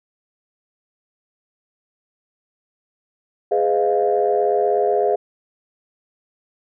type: chord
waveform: sine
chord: F half-diminished seventh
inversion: first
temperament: equal with one note detuned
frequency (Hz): 415.3 / 503.4 / 622.3 / 698.5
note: Ab4 / Cb5 / Eb5 / F5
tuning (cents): 0 / +33 / 0 / 0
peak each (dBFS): -18 / -22 / -23 / -20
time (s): 3.51-5.16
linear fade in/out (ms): 10
effects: tanh soft clip ceiling -6 dBFS